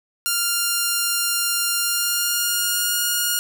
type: tone with pitch glide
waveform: 5% pulse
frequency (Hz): 1396.9 to 1430.4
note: F6 to F6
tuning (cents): 0 to +41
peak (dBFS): -8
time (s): 0.26-3.39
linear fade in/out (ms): 0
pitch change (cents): +41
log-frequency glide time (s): 1.77-2.98
effects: none